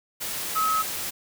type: tone in noise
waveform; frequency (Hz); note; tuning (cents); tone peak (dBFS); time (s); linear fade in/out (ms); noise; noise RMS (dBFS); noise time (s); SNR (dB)
sine; 1283; E6; -47; -21; 0.55-0.83; 20; white; -31; 0.2-1.11; +7
effects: none